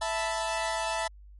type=chord; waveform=sawtooth; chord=E suspended fourth; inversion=none; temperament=equal; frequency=659.3 / 880 / 987.8 Hz; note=E5 / A5 / B5; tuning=0 / 0 / 0 cents; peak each=-28 / -28 / -32 dBFS; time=0.01-1.08 s; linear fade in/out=10 ms; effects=added 50 Hz sine -47 dBFS peak until 1.39 s + MP3 48 kbps

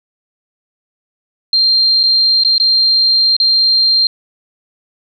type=tone with dropouts; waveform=sine; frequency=4179 Hz; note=C8; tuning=3 cents flat; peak=-8 dBFS; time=1.53-4.07 s; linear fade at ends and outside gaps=2 ms; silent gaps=2.032-2.036 / 2.436-2.448 / 2.581-2.599 / 3.366-3.4 s; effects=none

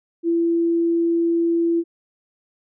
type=tone; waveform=sine; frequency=336.5 Hz; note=E4; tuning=36 cents sharp; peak=-16 dBFS; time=0.23-1.84 s; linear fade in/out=50 ms; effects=none

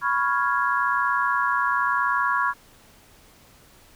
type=chord; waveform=sine; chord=C# dominant seventh; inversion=third; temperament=equal; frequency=987.8 / 1108.7 / 1396.9 / 1661.2 Hz; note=B5 / C#6 / E#6 / G#6; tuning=0 / 0 / 0 / 0 cents; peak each=-26 / -24 / -26 / -26 dBFS; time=0.01-2.54 s; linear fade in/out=50 ms; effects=pink hiss -53 dBFS RMS until 3.95 s

